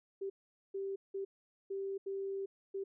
sine tone bursts at uneven times, 390.9 Hz, G4, 5 cents flat, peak -36 dBFS, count 6, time 0.21-0.3 / 0.74-0.96 / 1.14-1.25 / 1.7-1.98 / 2.06-2.46 / 2.74-2.84 s, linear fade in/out 10 ms, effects none

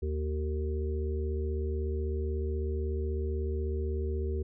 harmonic tone, 76.2 Hz, D#2, 36 cents flat, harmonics 1 / 3 / 5 / 6, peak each -30 / -43 / -36 / -42 dBFS, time 0.02-4.43 s, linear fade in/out 10 ms, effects none

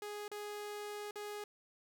sawtooth tone with dropouts, 415.3 Hz, G#4, in tune, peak -38 dBFS, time 0.02-1.44 s, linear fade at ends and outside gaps 2 ms, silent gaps 0.28-0.315 / 1.11-1.157 s, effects none

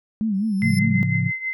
sine tone with vibrato, 206.5 Hz, G#3, 10 cents flat, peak -19 dBFS, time 0.21-1.03 s, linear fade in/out 0 ms, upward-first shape sine, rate 4.9 Hz, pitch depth 140 cents each way
25% pulse tone with exponential growth, 5274 Hz, E8, in tune, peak -24 dBFS, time 0.34-0.79 s, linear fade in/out 2 ms, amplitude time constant 97 ms
sine chord, A augmented, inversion none, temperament equal, 110 / 138.59 / 174.61 Hz, A2 / C#3 / E#3, 0 / 0 / 0 cents, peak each -23 dBFS, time 0.6-1.32 s, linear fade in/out 50 ms
sine tone with tremolo, 2063 Hz, C7, 25 cents flat, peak -21 dBFS, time 0.62-1.53 s, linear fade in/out 0 ms, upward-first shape triangle, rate 6.1 Hz, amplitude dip 80%
effects none

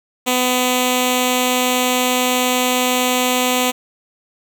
5% pulse tone with notch filter, 251.2 Hz, B3, 30 cents sharp, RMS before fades -17 dBFS, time 0.26-3.72 s, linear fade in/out 20 ms, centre 1600 Hz, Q 1, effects none

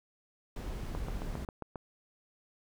brown noise, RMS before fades -38 dBFS, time 0.56-1.45 s, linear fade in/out 2 ms
click train, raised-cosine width 1 ms, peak -25 dBFS, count 7, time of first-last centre 0.95-1.758 s, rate 7.43 Hz
effects none

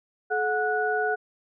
sine tone cluster, 429.2 / 730 / 1470 Hz, A4 / F#5 / F#6, -43 / -24 / -12 cents, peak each -27 dBFS, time 0.3-1.16 s, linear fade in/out 20 ms, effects none

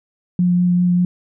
sine tone with vibrato, 177.8 Hz, F3, 31 cents sharp, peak -12 dBFS, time 0.39-1.05 s, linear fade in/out 2 ms, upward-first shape triangle, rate 5.1 Hz, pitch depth 12 cents each way, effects none

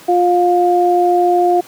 sine tone pair together, 352.9 / 707.8 Hz, F4 / F5, +18 / +23 cents, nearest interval octave, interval 1205 cents, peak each -12 dBFS, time 0.08-1.61 s, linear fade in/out 10 ms, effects pink hiss -39 dBFS RMS until 1.67 s + high-pass 200 Hz 12 dB/octave

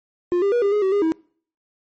triangle tone with pitch steps, 353.1 / 399.4 / 481.3 / 401.4 / 417.7 / 381.4 / 406.8 / 322.1 Hz, F4 / G4 / B4 / G4 / G#4 / G4 / G#4 / E4, +19 / +32 / -45 / +41 / +10 / -47 / -36 / -40 cents, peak -14 dBFS, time 0.32-1.12 s, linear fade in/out 0 ms, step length 100 ms, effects noise-tail reverb RT60 0.5 s tail -24 dB re dry + MP3 32 kbps

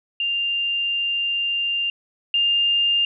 sine tone pair in turn, 2794 / 2805 Hz, F7 / F7, 0 / +7 cents, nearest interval unison, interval 7 cents, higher second, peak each -20 / -16 dBFS, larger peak second, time 0.2-1.9 / 2.34-3.05 s, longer first, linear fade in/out 2 ms, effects none

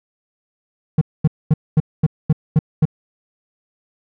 triangle tone bursts, 154.9 Hz, D#3, 7 cents flat, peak -7 dBFS, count 8, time 0.98-2.854 s, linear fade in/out 5 ms, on 33 ms, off 230 ms, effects none

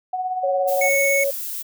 sine tone with tremolo, 740 Hz, F#5, in tune, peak -20 dBFS, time 0.13-0.89 s, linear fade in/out 5 ms, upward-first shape sine, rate 17 Hz, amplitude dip 50%
sine tone with vibrato, 554.4 Hz, C#5, in tune, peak -19 dBFS, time 0.43-1.31 s, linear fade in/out 10 ms, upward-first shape square, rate 18 Hz, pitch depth 13 cents each way
violet noise, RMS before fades -29 dBFS, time 0.67-1.63 s, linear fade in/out 20 ms
square tone, 2205 Hz, C#7, 10 cents flat, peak -19 dBFS, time 0.81-1.24 s, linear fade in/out 5 ms
effects none

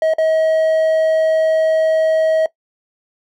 triangle tone with dropouts, 637 Hz, D#5, 41 cents sharp, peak -10 dBFS, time 0.02-2.46 s, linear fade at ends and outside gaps 2 ms, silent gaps 0.137-0.183 s, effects noise-tail reverb RT60 0.1 s tail -18 dB re dry

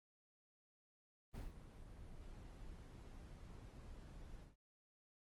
brown noise with ADSR envelope, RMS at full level -45 dBFS, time 1.33-4.56 s, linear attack 28 ms, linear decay 150 ms, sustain -10 dB, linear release 160 ms, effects Opus 24 kbps

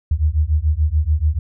sine beating tone pair, 73.42 / 80.32 Hz, D2 / E2, 0 / -44 cents, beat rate 6.9 Hz, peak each -17 dBFS, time 0.11-1.39 s, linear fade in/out 5 ms, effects none

